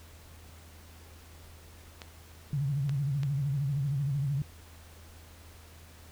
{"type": "clicks", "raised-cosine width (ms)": 0.2, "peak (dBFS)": -24, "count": 3, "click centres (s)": [2.018, 2.894, 3.233]}
{"type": "tone with vibrato", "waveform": "sine", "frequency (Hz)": 140, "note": "C#3", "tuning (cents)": 18, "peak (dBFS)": -27, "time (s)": [2.53, 4.42], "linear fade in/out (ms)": 2, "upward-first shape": "sine", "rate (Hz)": 13, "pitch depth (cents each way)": 110}
{"effects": ["added 81 Hz sine -51 dBFS peak until 6.11 s", "pink hiss -55 dBFS RMS until 6.11 s"]}